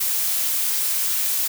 blue noise, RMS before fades -22 dBFS, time 0-1.48 s, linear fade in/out 10 ms, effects none

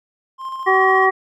triangle tone with tremolo, 1055 Hz, C6, 14 cents sharp, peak -22 dBFS, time 0.38-1.09 s, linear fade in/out 50 ms, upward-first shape square, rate 14 Hz, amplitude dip 35%
harmonic tone, 380.1 Hz, F#4, 47 cents sharp, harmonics 1 / 2 / 3 / 5, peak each -17 / -17 / -17 / -17 dBFS, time 0.66-1.11 s, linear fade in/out 20 ms
effects none

